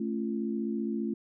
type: chord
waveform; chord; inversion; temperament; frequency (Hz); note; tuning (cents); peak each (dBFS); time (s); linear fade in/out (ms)
sine; A augmented; none; just; 220 / 275 / 343.8; A3 / C#4 / E#4; 0 / -14 / -27; -31 / -36 / -35; 0-1.14; 5
effects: none